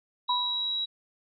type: tone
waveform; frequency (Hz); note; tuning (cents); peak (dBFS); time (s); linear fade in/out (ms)
sine; 3872; B7; -35; -27; 0.28-0.86; 20
type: tone with exponential decay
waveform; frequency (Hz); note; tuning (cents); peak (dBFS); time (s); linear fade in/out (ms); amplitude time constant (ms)
sine; 987.8; B5; 0; -23; 0.29-0.85; 5; 120
effects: none